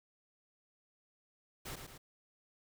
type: noise with echo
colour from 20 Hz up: pink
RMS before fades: -44 dBFS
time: 1.65-1.76 s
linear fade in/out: 10 ms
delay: 110 ms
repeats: 2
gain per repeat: -5 dB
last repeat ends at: 1.98 s
effects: none